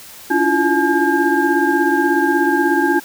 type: tone cluster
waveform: sine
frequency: 286.1 / 334.9 / 351.4 / 851 / 1606 Hz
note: D4 / E4 / F4 / G#5 / G6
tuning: -45 / +27 / +11 / +42 / +41 cents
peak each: -19 dBFS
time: 0.3-3 s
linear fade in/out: 10 ms
effects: white hiss -38 dBFS RMS until 3.04 s